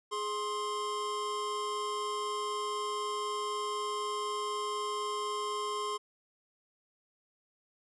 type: tone pair together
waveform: square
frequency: 418.3 / 1054 Hz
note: G#4 / C6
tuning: +12 / +12 cents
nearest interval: octave + major third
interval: 1600 cents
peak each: -38 / -35 dBFS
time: 0.11-5.98 s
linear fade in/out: 20 ms
effects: resampled to 24000 Hz